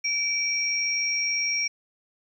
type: tone pair together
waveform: sine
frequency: 2323 / 5602 Hz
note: D7 / F8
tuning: -20 / +4 cents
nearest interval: octave + minor third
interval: 1524 cents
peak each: -26 dBFS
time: 0.04-1.68 s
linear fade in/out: 10 ms
effects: 10-bit